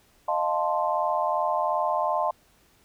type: chord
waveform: sine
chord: F dominant seventh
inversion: third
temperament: equal with one note detuned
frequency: 615.8 / 698.5 / 880 / 1046.5 Hz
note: Eb5 / F5 / A5 / C6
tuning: -18 / 0 / 0 / 0 cents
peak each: -28 dBFS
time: 0.28-2.31 s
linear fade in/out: 5 ms
effects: pink hiss -61 dBFS RMS until 2.84 s